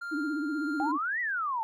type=tone with tremolo; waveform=triangle; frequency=1396.9 Hz; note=F6; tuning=in tune; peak=-32 dBFS; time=0.01-0.92 s; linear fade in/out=10 ms; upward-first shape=sine; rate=1.7 Hz; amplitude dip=35%
type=tone with vibrato; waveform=sine; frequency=300 Hz; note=D4; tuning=37 cents sharp; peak=-29 dBFS; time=0.11-0.98 s; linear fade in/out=20 ms; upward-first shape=sine; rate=16 Hz; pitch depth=110 cents each way
type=exponential two-way sweep; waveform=sine; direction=up then down; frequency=765 to 2000 to 863 Hz; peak=-28 dBFS; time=0.8-1.63 s; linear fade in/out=0 ms; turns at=1.2 s
effects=none